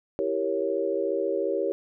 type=chord; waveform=sine; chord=E diminished seventh; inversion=none; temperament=equal with one note detuned; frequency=329.6 / 392 / 466.2 / 552.4 Hz; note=E4 / G4 / Bb4 / Db5; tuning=0 / 0 / 0 / -6 cents; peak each=-32 / -28 / -30 / -29 dBFS; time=0.19-1.72 s; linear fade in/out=0 ms; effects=none